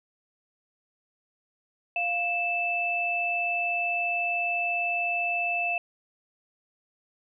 sine tone pair together, 698.5 / 2637 Hz, F5 / E7, 0 / 0 cents, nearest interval octave + major seventh, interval 2300 cents, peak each -30 / -26 dBFS, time 1.96-5.78 s, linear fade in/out 2 ms, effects none

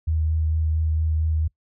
sine tone with vibrato, 79 Hz, D#2, 27 cents sharp, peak -19 dBFS, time 0.07-1.48 s, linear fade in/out 10 ms, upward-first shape sine, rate 4.4 Hz, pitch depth 14 cents each way, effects noise-tail reverb RT60 0.1 s tail -23 dB re dry

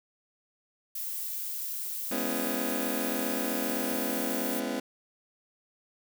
violet noise, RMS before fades -35 dBFS, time 0.95-4.6 s, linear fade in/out 5 ms
25% pulse chord, C# minor seventh, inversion second, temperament just, 207.9 / 249.5 / 277.2 / 332.6 Hz, G#3 / B3 / C#4 / E4, +2 / +18 / 0 / +16 cents, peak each -34 / -30 / -32 / -34 dBFS, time 2.11-4.8 s, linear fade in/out 5 ms
effects none

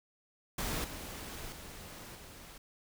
pink noise with level steps, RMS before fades -36 / -44 / -48 / -51 dBFS, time 0.58-2.58 s, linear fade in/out 5 ms, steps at 0.84 / 1.52 / 2.15 s, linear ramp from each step 5 ms, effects none

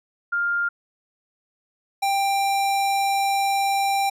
sine / square tone pair in turn, 1402 / 789.8 Hz, F6 / G5, +6 / +13 cents, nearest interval minor seventh, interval 993 cents, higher first, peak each -20 dBFS, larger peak neither, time 0.32-0.69 / 2.02-4.1 s, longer second, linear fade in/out 10 ms, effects resampled to 32000 Hz

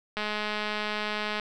click train, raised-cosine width 0.3 ms, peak -15 dBFS, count 260, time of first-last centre 0.17-1.397 s, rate 211 Hz, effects none

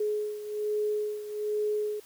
sine beating tone pair, 421.4 / 422.6 Hz, G#4 / G#4, +25 / +30 cents, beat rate 1.2 Hz, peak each -29 / -34 dBFS, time 0-2 s, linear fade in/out 5 ms, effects white hiss -55 dBFS RMS until 2.05 s

